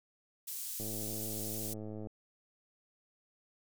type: high-pass noise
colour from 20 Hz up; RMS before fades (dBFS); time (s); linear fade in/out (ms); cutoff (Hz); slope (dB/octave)
pink; -41; 0.47-1.74; 10; 8200; 12
type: click train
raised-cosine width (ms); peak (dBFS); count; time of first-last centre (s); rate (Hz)
2; -31; 137; 0.8-2.071; 107
effects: none